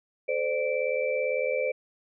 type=tone cluster; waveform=sine; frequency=435.3 / 515 / 593 / 2329 Hz; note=A4 / C5 / D5 / D7; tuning=-19 / -28 / +17 / -15 cents; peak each=-34 / -27 / -31 / -33 dBFS; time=0.28-1.72 s; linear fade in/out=10 ms; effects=none